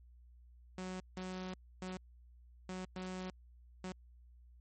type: tone bursts at uneven times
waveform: sawtooth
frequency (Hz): 185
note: F#3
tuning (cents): 0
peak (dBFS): -37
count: 6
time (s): 0.78-1 / 1.17-1.54 / 1.82-1.97 / 2.69-2.85 / 2.96-3.3 / 3.84-3.92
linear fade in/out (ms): 2
effects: added 60 Hz sine -57 dBFS peak until 4.6 s + MP3 32 kbps